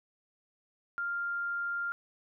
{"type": "tone", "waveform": "sine", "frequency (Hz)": 1396.9, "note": "F6", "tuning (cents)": 0, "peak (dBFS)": -31, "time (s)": [0.98, 1.92], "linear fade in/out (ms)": 0, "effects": []}